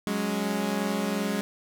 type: chord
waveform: sawtooth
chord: F# suspended second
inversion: none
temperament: equal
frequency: 185 / 207.7 / 277.2 Hz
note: F#3 / G#3 / C#4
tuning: 0 / 0 / 0 cents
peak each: -28 / -24 / -30 dBFS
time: 0.07-1.41 s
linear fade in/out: 0 ms
effects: none